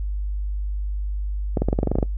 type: clicks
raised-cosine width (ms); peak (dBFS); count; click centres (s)
2; -7; 11; 1.572 / 1.62 / 1.686 / 1.729 / 1.789 / 1.831 / 1.873 / 1.916 / 1.955 / 1.986 / 2.028
effects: noise-tail reverb RT60 0.1 s tail -22 dB re dry + added 50 Hz sine -23 dBFS peak until 2.17 s